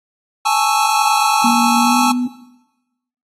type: chord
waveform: square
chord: A major seventh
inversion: third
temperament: equal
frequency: 830.6 / 880 / 1108.7 / 1318.5 Hz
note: G#5 / A5 / C#6 / E6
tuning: 0 / 0 / 0 / 0 cents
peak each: -18 / -18 / -22 / -21 dBFS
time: 0.45-2.12 s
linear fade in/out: 10 ms
type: tone with pitch glide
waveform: sine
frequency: 237.3 to 247.7 Hz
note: A#3 to B3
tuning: +31 to +5 cents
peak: -15 dBFS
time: 1.44-2.27 s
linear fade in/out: 5 ms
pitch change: +74 cents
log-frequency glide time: 1.78-2 s
effects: noise-tail reverb RT60 1.0 s tail -19 dB re dry + AAC 32 kbps